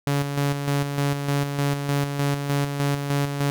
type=tone with tremolo; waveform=sawtooth; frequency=141.9 Hz; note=C#3; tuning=41 cents sharp; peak=-16 dBFS; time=0.07-3.5 s; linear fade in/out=0 ms; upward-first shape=square; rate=3.3 Hz; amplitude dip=50%; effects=none